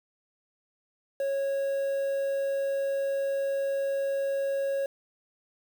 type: tone with quantisation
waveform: triangle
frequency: 550 Hz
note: C#5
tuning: 14 cents flat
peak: -24 dBFS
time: 1.2-4.86 s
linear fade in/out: 2 ms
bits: 8
effects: none